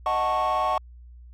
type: chord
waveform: triangle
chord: D# half-diminished seventh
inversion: none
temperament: equal with one note detuned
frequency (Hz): 622.3 / 740 / 880 / 1103.6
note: D#5 / F#5 / A5 / C#6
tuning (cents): 0 / 0 / 0 / -8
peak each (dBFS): -26 / -24 / -26 / -22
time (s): 0.06-0.78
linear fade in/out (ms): 2
effects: tanh soft clip ceiling -15 dBFS + added 60 Hz sine -43 dBFS peak until 1.33 s